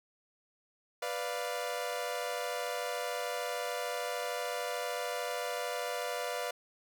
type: chord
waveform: sawtooth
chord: B diminished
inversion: none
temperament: equal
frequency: 493.9 / 587.3 / 698.5 Hz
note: B4 / D5 / F5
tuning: 0 / 0 / 0 cents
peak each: -34 / -35 / -35 dBFS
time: 1.02-6.51 s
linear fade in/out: 5 ms
effects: none